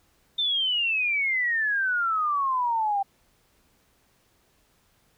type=exponential sweep; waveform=sine; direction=down; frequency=3611 to 778 Hz; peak=-22 dBFS; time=0.38-3.03 s; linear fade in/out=10 ms; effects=pink hiss -65 dBFS RMS until 5.17 s